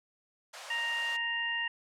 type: high-pass noise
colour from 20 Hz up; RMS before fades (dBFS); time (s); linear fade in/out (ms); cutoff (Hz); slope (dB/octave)
pink; -45; 0.53-1.17; 10; 550; 48
type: harmonic tone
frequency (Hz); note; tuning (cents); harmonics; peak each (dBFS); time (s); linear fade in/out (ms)
932.3; A#5; 0; 1 / 2 / 3; -41 / -32 / -35; 0.7-1.68; 5
effects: low-pass 8000 Hz 12 dB/octave